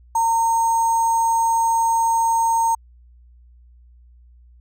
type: tone with sample-and-hold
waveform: sine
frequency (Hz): 914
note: A#5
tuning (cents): -34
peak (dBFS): -15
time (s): 0.15-2.75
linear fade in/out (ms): 5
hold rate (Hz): 7350
effects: added 60 Hz sine -46 dBFS peak until 4.6 s + low-pass 12000 Hz 12 dB/octave